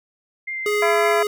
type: tone with vibrato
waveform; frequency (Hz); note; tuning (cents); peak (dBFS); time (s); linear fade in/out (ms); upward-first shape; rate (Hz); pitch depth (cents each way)
sine; 2093; C7; 0; -25; 0.47-1.13; 10; triangle; 5.4; 13
type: tone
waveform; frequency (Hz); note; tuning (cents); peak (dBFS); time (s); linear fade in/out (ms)
square; 417.1; G#4; +7; -20; 0.66-1.27; 2
type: harmonic tone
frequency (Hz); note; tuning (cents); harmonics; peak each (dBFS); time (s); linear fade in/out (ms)
337.1; E4; +39; 2 / 3 / 4 / 5 / 6 / 7; -20 / -24 / -26 / -28 / -30 / -31; 0.82-1.23; 5
effects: none